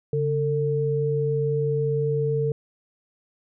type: tone pair together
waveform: sine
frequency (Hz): 141.43 / 449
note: C#3 / A4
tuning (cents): +35 / +35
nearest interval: octave + minor sixth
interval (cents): 2000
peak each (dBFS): -24 / -23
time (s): 0.13-2.52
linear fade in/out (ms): 2
effects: none